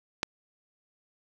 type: click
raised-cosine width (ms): 0.2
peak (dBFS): -9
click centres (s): 0.231
effects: none